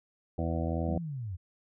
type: harmonic tone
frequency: 82.41 Hz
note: E2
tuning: in tune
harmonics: 1 / 2 / 3 / 4 / 6 / 7 / 8 / 9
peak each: -32 / -35 / -37 / -38 / -40 / -40 / -41 / -42 dBFS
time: 0.38-0.98 s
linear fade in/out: 5 ms
type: linear sweep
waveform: sine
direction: down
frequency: 203.6 to 82.41 Hz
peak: -34 dBFS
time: 0.87-1.37 s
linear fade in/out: 20 ms
effects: none